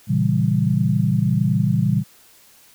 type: chord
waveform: sine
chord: A# diminished seventh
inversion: none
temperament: equal with one note detuned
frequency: 116.54 / 138.03 / 164.81 / 196 Hz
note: A#2 / C#3 / E3 / G3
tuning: 0 / -7 / 0 / 0 cents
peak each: -21 dBFS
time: 0.07-2.04 s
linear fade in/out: 50 ms
effects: white hiss -51 dBFS RMS until 2.74 s